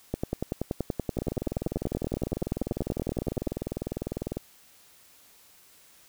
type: two click trains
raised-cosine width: 2 ms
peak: -17 / -14 dBFS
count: 65 / 36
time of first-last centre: 1.17-4.37 / 0.14-3.473 s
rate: 20 / 10.5 Hz
effects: white hiss -57 dBFS RMS until 6.08 s